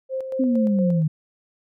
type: tone with tremolo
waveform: sine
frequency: 526 Hz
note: C5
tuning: 9 cents sharp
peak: -23 dBFS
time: 0.09-1.03 s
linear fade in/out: 50 ms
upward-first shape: square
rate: 4.3 Hz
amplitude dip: 50%
type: exponential sweep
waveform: sine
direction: down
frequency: 266.7 to 151.6 Hz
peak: -17 dBFS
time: 0.39-1.08 s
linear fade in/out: 10 ms
effects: none